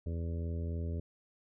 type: harmonic tone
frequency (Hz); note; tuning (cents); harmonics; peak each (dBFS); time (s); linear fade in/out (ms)
83.5; E2; +23; 1 / 2 / 3 / 4 / 5 / 6 / 7; -34 / -43 / -46 / -51 / -48 / -54 / -53; 0.06-1; 5
effects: none